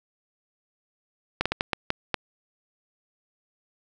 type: slowing click train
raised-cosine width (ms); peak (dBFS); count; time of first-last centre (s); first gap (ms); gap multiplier
0.3; -7; 7; 1.41-2.143; 46; 1.39
effects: none